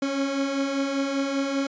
30% pulse beating tone pair, 270.9 / 276 Hz, C#4 / C#4, -40 / -7 cents, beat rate 5.1 Hz, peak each -29 / -22 dBFS, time 0.02-1.67 s, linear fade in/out 5 ms, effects resampled to 16000 Hz

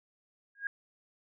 sine tone with exponential growth, 1633 Hz, G#6, 30 cents flat, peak -27 dBFS, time 0.55-0.67 s, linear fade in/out 2 ms, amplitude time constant 26 ms, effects none

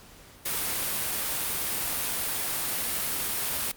white noise, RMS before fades -29 dBFS, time 0.45-3.72 s, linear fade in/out 10 ms, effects pink hiss -51 dBFS RMS until 3.76 s + Opus 48 kbps

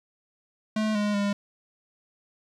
square tone with pitch steps, 216 / 207.5 / 202.4 Hz, A3 / G#3 / G#3, -32 / -1 / -44 cents, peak -24 dBFS, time 0.76-1.33 s, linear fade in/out 5 ms, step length 190 ms, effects low-pass 6000 Hz 12 dB/octave + 10-bit

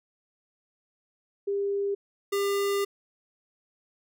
sine / square tone pair in turn, 400.2 / 400.2 Hz, G4 / G4, +36 / +36 cents, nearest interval unison, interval 0 cents, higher neither, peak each -25 dBFS, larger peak neither, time 1.47-1.95 / 2.32-2.85 s, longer second, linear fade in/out 10 ms, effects none

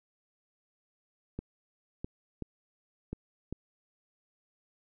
clicks, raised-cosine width 3 ms, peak -23 dBFS, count 5, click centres 1.39 / 2.045 / 2.423 / 3.13 / 3.526 s, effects none

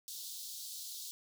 pink high-pass noise, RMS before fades -45 dBFS, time 0.08-1.11 s, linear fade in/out 0 ms, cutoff 3600 Hz, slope 48 dB/octave, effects none

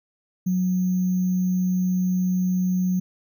sine tone with sample-and-hold, 183.2 Hz, F#3, 17 cents flat, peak -19 dBFS, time 0.46-3 s, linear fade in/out 10 ms, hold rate 6300 Hz, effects none

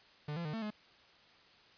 45% pulse tone with pitch steps, 148.7 / 170.7 / 151.8 / 224.1 / 211.7 Hz, D3 / F3 / D#3 / A3 / G#3, +22 / -39 / -42 / +32 / +33 cents, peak -37 dBFS, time 0.28-0.705 s, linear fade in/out 5 ms, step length 85 ms, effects white hiss -62 dBFS RMS until 1.77 s + resampled to 11025 Hz

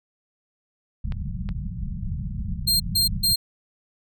pink low-pass noise, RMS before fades -29 dBFS, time 1.04-3.34 s, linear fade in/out 5 ms, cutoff 210 Hz, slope 96 dB/octave
clicks, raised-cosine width 0.3 ms, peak -23 dBFS, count 2, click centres 1.122 / 1.49 s
sawtooth tone bursts, 4194 Hz, C8, 3 cents sharp, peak -15 dBFS, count 3, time 2.67-3.36 s, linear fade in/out 10 ms, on 130 ms, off 150 ms
effects none

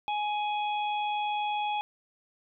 harmonic tone, 836 Hz, G#5, 11 cents sharp, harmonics 1 / 3 / 4, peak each -28 / -38 / -40 dBFS, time 0.08-1.81 s, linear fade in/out 0 ms, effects none

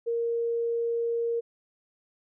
sine tone, 466.2 Hz, A#4, in tune, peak -25 dBFS, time 0.06-1.41 s, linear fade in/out 20 ms, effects none

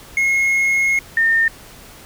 triangle / sine tone pair in turn, 2162 / 1818 Hz, C#7 / A#6, -44 / -44 cents, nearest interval minor third, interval 300 cents, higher first, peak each -12 dBFS, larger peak neither, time 0.17-0.99 / 1.17-1.48 s, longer first, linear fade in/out 2 ms, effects pink hiss -41 dBFS RMS until 2.05 s

